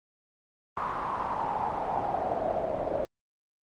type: noise with band-pass filter sweep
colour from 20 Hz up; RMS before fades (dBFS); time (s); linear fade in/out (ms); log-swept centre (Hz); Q
brown; -30; 0.77-3.05; 0; 1100 to 580; 5.6
effects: Opus 24 kbps